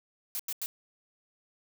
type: noise bursts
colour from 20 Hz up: blue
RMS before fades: -34 dBFS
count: 3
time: 0.35-0.66 s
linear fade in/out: 0 ms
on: 44 ms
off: 89 ms
effects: none